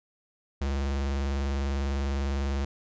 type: tone with vibrato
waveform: square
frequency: 69 Hz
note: C#2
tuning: 7 cents flat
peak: -27 dBFS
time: 0.61-2.65 s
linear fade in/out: 5 ms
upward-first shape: sine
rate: 20 Hz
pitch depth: 77 cents each way
effects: resampled to 16000 Hz